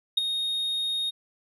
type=tone with ADSR envelope; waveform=triangle; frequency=3717 Hz; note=A#7; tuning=6 cents flat; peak=-13 dBFS; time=0.17-1.11 s; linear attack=8 ms; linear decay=12 ms; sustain=-11 dB; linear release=21 ms; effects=tanh soft clip ceiling -14 dBFS + resampled to 32000 Hz